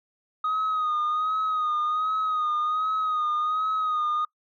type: tone with vibrato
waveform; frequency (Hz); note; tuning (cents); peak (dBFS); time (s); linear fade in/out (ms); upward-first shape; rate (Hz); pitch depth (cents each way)
sine; 1248; D#6; +5; -21; 0.44-4.25; 5; sine; 1.3; 45
effects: noise-tail reverb RT60 0.1 s tail -23 dB re dry + tanh soft clip ceiling -21 dBFS